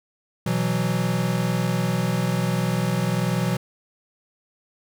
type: chord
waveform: square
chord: B suspended fourth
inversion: none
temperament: equal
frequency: 123.47 / 164.81 / 185 Hz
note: B2 / E3 / F#3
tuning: 0 / 0 / 0 cents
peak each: -26 dBFS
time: 0.46-3.57 s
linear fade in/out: 5 ms
effects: none